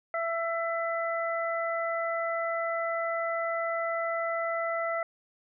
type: harmonic tone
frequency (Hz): 667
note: E5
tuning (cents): +20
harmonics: 1 / 2 / 3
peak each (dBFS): -30 / -33 / -35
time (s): 0.14-5.03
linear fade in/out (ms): 2
effects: none